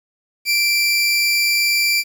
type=tone pair together; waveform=25% pulse; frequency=2349 / 4977 Hz; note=D7 / D#8; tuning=0 / 0 cents; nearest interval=octave + minor second; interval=1300 cents; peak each=-11 / -21 dBFS; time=0.45-2.04 s; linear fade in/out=50 ms; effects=8-bit